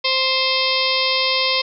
harmonic tone with a mistuned harmonic, 523.3 Hz, C5, in tune, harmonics 1 / 2 / 4 / 5 / 6 / 7 / 8 / 9 / 10, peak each -25 / -25 / -25 / -25 / -25 / -25 / -25 / -25 / -25 dBFS, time 0.04-1.62 s, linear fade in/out 10 ms, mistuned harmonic 6, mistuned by +28 cents, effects none

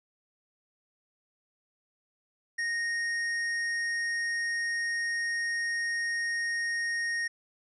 sine tone with hard clipping, 1860 Hz, A#6, 4 cents flat, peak -30 dBFS, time 2.58-7.28 s, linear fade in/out 10 ms, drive 9 dB, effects resampled to 24000 Hz

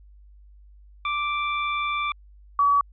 25% pulse / sine tone pair in turn, 1174.7 / 1138.6 Hz, D6 / C#6, 0 / +46 cents, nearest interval minor second, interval 54 cents, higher first, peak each -20 / -16 dBFS, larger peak second, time 1.05-2.12 / 2.59-2.81 s, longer first, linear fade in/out 2 ms, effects added 50 Hz sine -47 dBFS peak until 2.92 s + resampled to 11025 Hz

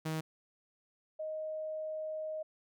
sawtooth / sine tone pair in turn, 158.2 / 624.4 Hz, D#3 / D#5, +29 / +6 cents, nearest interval 2 octaves, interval 2377 cents, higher second, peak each -30 / -36 dBFS, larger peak first, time 0.05-0.21 / 1.19-2.43 s, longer second, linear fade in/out 10 ms, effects none

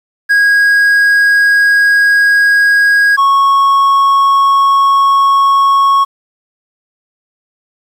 triangle tone pair in turn, 1644 / 1102.3 Hz, G#6 / C#6, -18 / -10 cents, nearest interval perfect fifth, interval 692 cents, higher first, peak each -4 dBFS, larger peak neither, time 0.29-3.17 / 3.17-6.05 s, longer neither, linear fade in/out 20 ms, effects 7-bit

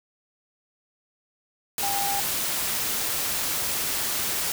sine tone in noise, 800 Hz, G5, 35 cents sharp, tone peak -27 dBFS, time 1.83-2.2 s, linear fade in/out 2 ms, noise white, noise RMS -27 dBFS, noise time 1.78-4.52 s, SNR -3 dB, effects none

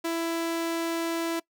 sawtooth tone, 332.4 Hz, E4, 15 cents sharp, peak -23 dBFS, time 0.04-1.4 s, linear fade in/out 10 ms, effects noise-tail reverb RT60 0.1 s tail -22 dB re dry

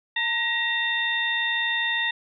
harmonic tone with a mistuned harmonic, 907 Hz, A#5, 48 cents flat, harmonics 1 / 2 / 3 / 4, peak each -34 / -24 / -32 / -28 dBFS, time 0.16-2.11 s, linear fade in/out 5 ms, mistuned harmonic 2, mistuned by +74 cents, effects none

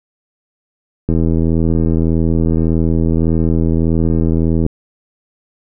click train, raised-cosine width 3 ms, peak -3 dBFS, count 293, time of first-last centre 1.09-4.664 s, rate 81.7 Hz, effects none

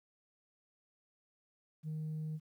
sine tone, 155.5 Hz, D#3, 1 cent flat, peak -35 dBFS, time 1.83-2.4 s, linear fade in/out 50 ms, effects tanh soft clip ceiling -35 dBFS + 12-bit

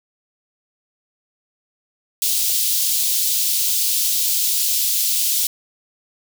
white high-pass noise, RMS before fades -19 dBFS, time 2.22-5.47 s, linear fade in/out 2 ms, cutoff 3300 Hz, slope 24 dB/octave, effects none

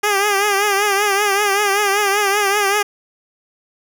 10% pulse tone with vibrato, 404.8 Hz, G#4, 44 cents flat, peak -6 dBFS, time 0.03-2.83 s, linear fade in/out 10 ms, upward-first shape triangle, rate 5.2 Hz, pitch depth 85 cents each way, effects none

